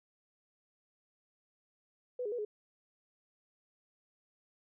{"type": "tone with pitch steps", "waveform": "sine", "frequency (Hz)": [496.5, 415.6, 484.1, 421], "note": ["B4", "G#4", "B4", "G#4"], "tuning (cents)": [9, 1, -35, 24], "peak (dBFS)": -34, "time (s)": [2.19, 2.45], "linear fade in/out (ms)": 5, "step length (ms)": 65, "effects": []}